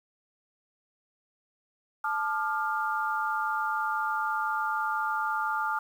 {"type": "tone cluster", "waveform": "sine", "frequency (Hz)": [873, 1199, 1403], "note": ["A5", "D6", "F6"], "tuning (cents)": [-14, 36, 8], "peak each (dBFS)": -31, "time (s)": [2.04, 5.79], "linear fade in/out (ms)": 5, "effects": ["9-bit"]}